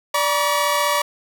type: tone cluster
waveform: sawtooth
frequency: 585 / 959 / 1135 Hz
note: D5 / A#5 / C#6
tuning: -7 / +49 / +41 cents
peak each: -18 dBFS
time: 0.14-1.02 s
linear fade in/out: 5 ms
effects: none